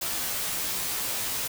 white noise with comb filter, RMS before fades -30 dBFS, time 0.01-1.48 s, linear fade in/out 10 ms, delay 14 ms, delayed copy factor -0.85, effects none

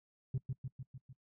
sine tone with echo, 130.81 Hz, C3, in tune, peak -29 dBFS, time 0.34-0.38 s, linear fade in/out 5 ms, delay 150 ms, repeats 5, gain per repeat -4 dB, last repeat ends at 1.13 s, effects noise-tail reverb RT60 0.1 s tail -22 dB re dry + tanh soft clip ceiling -30 dBFS

